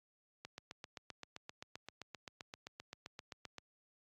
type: click train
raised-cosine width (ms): 0.2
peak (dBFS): -29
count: 25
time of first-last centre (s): 0.45-3.583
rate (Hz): 7.66
effects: high-pass 80 Hz 12 dB/octave + AAC 64 kbps